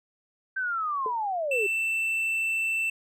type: linear sweep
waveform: sine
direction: down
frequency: 1568 to 380 Hz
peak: -26 dBFS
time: 0.56-1.67 s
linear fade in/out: 10 ms
type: tone with exponential decay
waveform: sine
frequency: 437.8 Hz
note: A4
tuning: 9 cents flat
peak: -27 dBFS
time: 1.06-1.16 s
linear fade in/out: 1 ms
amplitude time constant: 20 ms
type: tone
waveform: triangle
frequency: 2667 Hz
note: E7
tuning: 20 cents sharp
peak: -23 dBFS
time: 1.51-2.9 s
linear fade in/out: 5 ms
effects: none